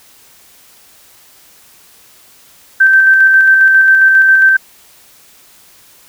sine tone with tremolo, 1556 Hz, G6, 13 cents flat, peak -3 dBFS, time 2.8-4.57 s, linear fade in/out 10 ms, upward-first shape square, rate 7.4 Hz, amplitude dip 25%, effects white hiss -44 dBFS RMS until 6.08 s

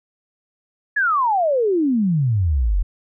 sine exponential sweep, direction down, 1740 to 41.1 Hz, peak -15 dBFS, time 0.96-2.83 s, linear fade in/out 10 ms, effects none

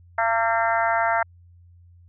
harmonic tone with a mistuned harmonic, 227.6 Hz, A#3, 41 cents flat, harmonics 3 / 4 / 5 / 6 / 7 / 8 / 9, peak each -23 / -24 / -33 / -26 / -28 / -30 / -33 dBFS, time 0.18-1.23 s, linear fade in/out 5 ms, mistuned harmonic 5, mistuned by +24 cents, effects added 87 Hz sine -48 dBFS peak until 2.08 s

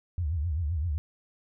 sine tone with vibrato, 79.9 Hz, D#2, 47 cents sharp, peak -26 dBFS, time 0.18-0.98 s, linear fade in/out 0 ms, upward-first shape triangle, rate 7.7 Hz, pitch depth 250 cents each way, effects none

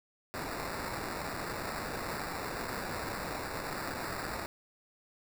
blue noise with sample-and-hold, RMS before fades -38 dBFS, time 0.34-4.46 s, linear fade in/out 0 ms, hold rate 3150 Hz, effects none

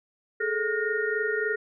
sine tone cluster, 418.3 / 441.7 / 1431 / 1848 Hz, G#4 / A4 / F6 / A#6, +12 / +7 / +42 / -16 cents, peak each -30 dBFS, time 0.4-1.56 s, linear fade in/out 10 ms, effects none

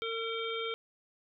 harmonic tone with a mistuned harmonic, 453.8 Hz, A#4, 47 cents flat, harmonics 1 / 3 / 5 / 7 / 8, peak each -36 / -40 / -41 / -40 / -45 dBFS, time 0.02-0.74 s, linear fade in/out 0 ms, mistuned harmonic 5, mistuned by +20 cents, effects none

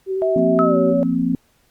sine tone with vibrato, 381.2 Hz, G4, 48 cents flat, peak -19 dBFS, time 0.06-0.95 s, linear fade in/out 50 ms, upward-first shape square, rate 9.8 Hz, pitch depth 11 cents each way
sine tone with pitch glide, 649 to 565 Hz, E5 to C#5, -27 to +33 cents, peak -17 dBFS, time 0.22-1.03 s, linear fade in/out 0 ms, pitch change -240 cents, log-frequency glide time 0.61-0.77 s
sine chord, F suspended fourth, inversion none, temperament equal, 174.61 / 233.1 / 261.6 Hz, F3 / Bb3 / C4, 0 / 0 / 0 cents, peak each -22 / -21 / -19 dBFS, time 0.36-1.35 s, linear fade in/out 2 ms
sine tone with exponential decay, 1290 Hz, E6, 38 cents flat, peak -15 dBFS, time 0.59-1.15 s, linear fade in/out 0 ms, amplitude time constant 120 ms
effects pink hiss -60 dBFS RMS until 1.7 s + Opus 48 kbps

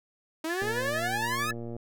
sawtooth exponential sweep, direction up, 311.1 to 1309 Hz, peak -26 dBFS, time 0.44-1.51 s, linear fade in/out 5 ms
sine tone with tremolo, 1725 Hz, A6, 35 cents flat, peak -29 dBFS, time 0.49-1.53 s, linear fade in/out 20 ms, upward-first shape sine, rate 11 Hz, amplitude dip 85%
click train, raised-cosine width 2 ms, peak -26 dBFS, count 135, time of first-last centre 0.62-1.765 s, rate 117 Hz
effects none

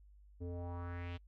square tone with low-pass filter sweep, 87.31 Hz, F2, in tune, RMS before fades -43 dBFS, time 0.4-1.18 s, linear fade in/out 20 ms, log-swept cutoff 370 to 3300 Hz, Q 2.8, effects noise-tail reverb RT60 0.1 s tail -26 dB re dry + added 50 Hz sine -58 dBFS peak until 1.27 s

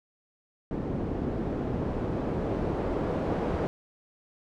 white noise with low-pass filter sweep, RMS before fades -30 dBFS, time 0.71-3.67 s, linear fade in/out 0 ms, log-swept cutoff 300 to 520 Hz, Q 0.86, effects none

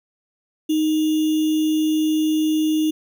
sine tone with sample-and-hold, 311.1 Hz, D#4, in tune, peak -16 dBFS, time 0.69-2.91 s, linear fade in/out 10 ms, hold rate 3150 Hz, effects none

